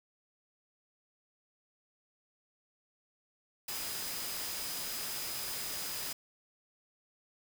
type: tone in noise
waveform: sine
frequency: 4978 Hz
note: D#8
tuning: in tune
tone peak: -45 dBFS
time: 3.68-6.13 s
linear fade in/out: 5 ms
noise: white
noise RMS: -39 dBFS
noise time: 3.68-6.13 s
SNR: -9 dB
effects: none